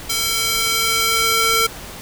square tone with high-pass filter sweep, 451.9 Hz, A4, 46 cents sharp, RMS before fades -18 dBFS, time 0.09-1.67 s, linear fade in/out 10 ms, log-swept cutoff 3200 to 1100 Hz, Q 0.71, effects pink hiss -34 dBFS RMS until 2.01 s

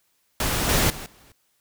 pink noise with level steps, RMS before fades -24 / -20 / -36 / -53 dBFS, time 0.4-1.32 s, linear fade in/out 2 ms, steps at 0.69 / 0.9 / 1.06 s, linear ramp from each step 2 ms, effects white hiss -68 dBFS RMS until 1.6 s

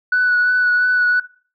sine tone with vibrato, 1480 Hz, F#6, in tune, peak -11 dBFS, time 0.12-1.2 s, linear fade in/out 5 ms, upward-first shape sine, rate 2.9 Hz, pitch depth 17 cents each way, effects noise-tail reverb RT60 0.4 s tail -19 dB re dry + tanh soft clip ceiling -9 dBFS

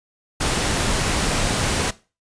pink noise, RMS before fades -21 dBFS, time 0.4-1.91 s, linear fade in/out 10 ms, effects noise-tail reverb RT60 0.3 s tail -18 dB re dry + resampled to 22050 Hz

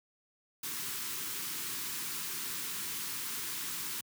white band-stop noise, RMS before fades -38 dBFS, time 0.63-4.01 s, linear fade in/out 5 ms, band 430 to 920 Hz, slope 48 dB/octave, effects high-pass 100 Hz 12 dB/octave

